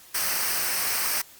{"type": "noise with comb filter", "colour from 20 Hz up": "white", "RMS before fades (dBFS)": -26, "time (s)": [0.14, 1.22], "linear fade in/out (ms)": 10, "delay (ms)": 0.28, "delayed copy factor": -0.6, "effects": ["white hiss -50 dBFS RMS until 1.39 s", "Opus 48 kbps"]}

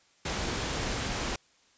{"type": "tone in noise", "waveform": "sine", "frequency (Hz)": 444.8, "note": "A4", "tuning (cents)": 19, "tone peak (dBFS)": -42, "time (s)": [0.72, 1], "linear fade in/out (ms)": 5, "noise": "pink", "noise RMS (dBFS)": -32, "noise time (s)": [0.25, 1.36], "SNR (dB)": -13, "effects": ["white hiss -64 dBFS RMS until 1.77 s", "resampled to 16000 Hz"]}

